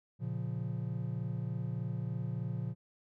triangle chord, Bb minor, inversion none, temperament just, 116.54 / 139.85 / 174.81 Hz, Bb2 / Db3 / F3, 0 / +16 / +2 cents, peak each -35 / -37 / -38 dBFS, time 0.19-2.75 s, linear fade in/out 50 ms, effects none

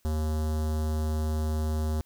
square tone with notch filter, 77.5 Hz, D#2, 6 cents flat, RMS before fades -28 dBFS, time 0.05-2.01 s, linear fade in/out 0 ms, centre 2300 Hz, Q 0.61, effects white hiss -68 dBFS RMS until 2.05 s

